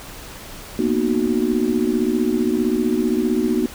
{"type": "chord", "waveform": "sine", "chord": "B major seventh", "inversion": "third", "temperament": "just", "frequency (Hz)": [231.5, 246.9, 308.7, 370.4], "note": ["A#3", "B3", "D#4", "F#4"], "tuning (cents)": [-12, 0, -14, 2], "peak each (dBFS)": -22, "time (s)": [0.79, 3.66], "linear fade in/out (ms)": 2, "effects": ["pink hiss -37 dBFS RMS until 3.74 s"]}